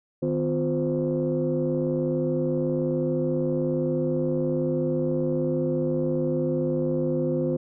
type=tone cluster; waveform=sine; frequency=153.7 / 253.8 / 352.7 / 519 Hz; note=D#3 / B3 / F4 / C5; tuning=-21 / +47 / +17 / -14 cents; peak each=-27 dBFS; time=0.22-7.57 s; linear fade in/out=10 ms; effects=tanh soft clip ceiling -15 dBFS